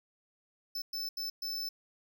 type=tone bursts at uneven times; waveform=square; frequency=5274 Hz; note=E8; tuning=in tune; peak=-35 dBFS; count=4; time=0.75-0.82 / 0.93-1.09 / 1.17-1.3 / 1.42-1.69 s; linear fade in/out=5 ms; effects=none